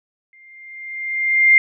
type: tone with exponential growth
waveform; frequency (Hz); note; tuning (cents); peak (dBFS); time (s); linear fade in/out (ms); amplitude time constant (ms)
sine; 2105; C7; +10; -6; 0.33-1.58; 1; 270
effects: none